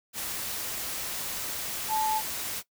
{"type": "tone in noise", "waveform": "sine", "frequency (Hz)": 870, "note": "A5", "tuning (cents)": -20, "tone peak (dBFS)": -25, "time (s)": [1.88, 2.22], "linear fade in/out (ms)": 50, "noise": "white", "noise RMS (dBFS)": -34, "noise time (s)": [0.13, 2.63], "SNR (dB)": 6, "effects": ["noise-tail reverb RT60 0.1 s tail -18 dB re dry"]}